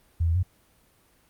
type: tone with pitch steps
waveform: sine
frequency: 83.4 / 82.7 / 91.5 Hz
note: E2 / E2 / F#2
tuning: +21 / +6 / -19 cents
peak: -20 dBFS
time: 0.2-0.431 s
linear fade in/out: 10 ms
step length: 77 ms
effects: pink hiss -62 dBFS RMS until 1.29 s + Opus 32 kbps